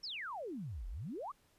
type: exponential two-way sweep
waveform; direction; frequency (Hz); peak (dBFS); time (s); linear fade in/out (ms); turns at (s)
sine; down then up; 5660 to 38.83 to 1270; -40; 0.03-1.32; 10; 0.88
effects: pink hiss -71 dBFS RMS until 1.58 s + resampled to 32000 Hz